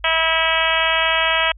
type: harmonic tone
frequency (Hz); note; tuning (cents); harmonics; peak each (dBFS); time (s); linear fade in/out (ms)
324.4; E4; -28; 2 / 3 / 4 / 5 / 6 / 7 / 8 / 9 / 10; -24 / -24 / -24 / -24 / -24 / -24 / -24 / -24 / -24; 0.04-1.52; 5
effects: added 50 Hz sine -39 dBFS peak until 1.57 s